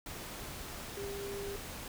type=tone in noise; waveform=sine; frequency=400 Hz; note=G4; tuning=35 cents sharp; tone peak=-39 dBFS; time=0.97-1.56 s; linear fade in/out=2 ms; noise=pink; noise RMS=-44 dBFS; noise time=0.06-1.88 s; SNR=+2 dB; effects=none